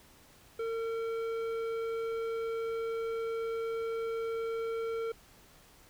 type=tone with tanh clipping; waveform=sine; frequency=454.7 Hz; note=A#4; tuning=43 cents flat; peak=-34 dBFS; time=0.59-5.12 s; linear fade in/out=5 ms; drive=12 dB; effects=pink hiss -59 dBFS RMS until 5.89 s